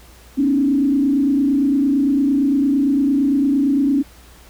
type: tone with frequency modulation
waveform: sine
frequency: 277.2 Hz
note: C#4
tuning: in tune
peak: -13 dBFS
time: 0.37-4.03 s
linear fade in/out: 20 ms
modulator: 28.8 Hz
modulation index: 0.85
effects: added 60 Hz sine -45 dBFS peak until 4.49 s + pink hiss -47 dBFS RMS until 4.49 s